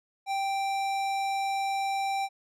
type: tone with tanh clipping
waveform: sine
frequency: 784 Hz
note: G5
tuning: in tune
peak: -29 dBFS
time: 0.26-2.29 s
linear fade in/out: 50 ms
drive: 18 dB
effects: none